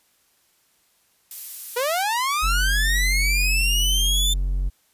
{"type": "noise", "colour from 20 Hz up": "violet", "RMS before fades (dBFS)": -32, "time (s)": [1.31, 2.03], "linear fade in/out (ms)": 2}
{"type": "linear sweep", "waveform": "sawtooth", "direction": "up", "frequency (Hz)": [466.2, 3569], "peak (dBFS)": -17, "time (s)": [1.76, 4.34], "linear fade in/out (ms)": 10}
{"type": "tone", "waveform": "triangle", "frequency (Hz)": 46, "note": "F#1", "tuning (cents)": -9, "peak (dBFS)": -18, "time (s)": [2.42, 4.7], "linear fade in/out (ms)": 20}
{"effects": ["white hiss -63 dBFS RMS until 4.93 s", "resampled to 32000 Hz"]}